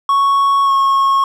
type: tone with pitch glide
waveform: triangle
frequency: 1108.7 to 1092.2 Hz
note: C#6 to C#6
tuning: 0 to -26 cents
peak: -8 dBFS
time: 0.09-1.24 s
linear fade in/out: 2 ms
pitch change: -26 cents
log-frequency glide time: 0.64-0.72 s
effects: none